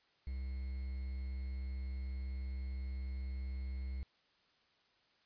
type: tone with quantisation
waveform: triangle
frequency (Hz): 65.41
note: C2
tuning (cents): 0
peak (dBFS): -36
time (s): 0.27-4.03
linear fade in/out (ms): 0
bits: 10
effects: white hiss -72 dBFS RMS until 5.25 s + resampled to 11025 Hz